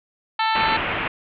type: harmonic tone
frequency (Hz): 442.9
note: A4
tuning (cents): +11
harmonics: 2 / 3 / 4 / 5 / 6 / 7 / 8 / 9 / 10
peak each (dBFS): -20 / -26 / -28 / -31 / -32 / -32 / -36 / -32 / -39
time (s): 0.39-0.77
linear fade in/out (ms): 5
type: low-pass noise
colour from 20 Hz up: white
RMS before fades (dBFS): -25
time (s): 0.55-1.08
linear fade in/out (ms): 5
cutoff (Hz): 2900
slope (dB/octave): 48
effects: none